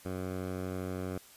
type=tone with low-pass filter; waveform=10% pulse; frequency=92.5 Hz; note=F#2; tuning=in tune; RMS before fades=-37 dBFS; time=0.05-1.18 s; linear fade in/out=5 ms; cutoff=1700 Hz; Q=0.57; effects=white hiss -56 dBFS RMS until 1.36 s + resampled to 32000 Hz